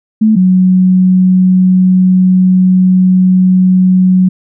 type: tone pair in turn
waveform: sine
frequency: 217.5 / 184.85 Hz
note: A3 / F#3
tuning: -20 / -1 cents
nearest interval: minor third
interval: 281 cents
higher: first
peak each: -4 dBFS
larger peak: neither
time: 0.21-0.36 / 0.36-4.29 s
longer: second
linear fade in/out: 10 ms
effects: none